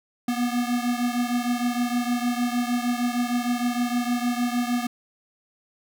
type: beating tone pair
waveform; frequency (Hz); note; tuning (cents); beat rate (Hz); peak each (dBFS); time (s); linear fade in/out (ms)
square; 240.7 / 247.2; B3 / B3; -44 / +2; 6.5; -25 / -28; 0.28-4.87; 5
effects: none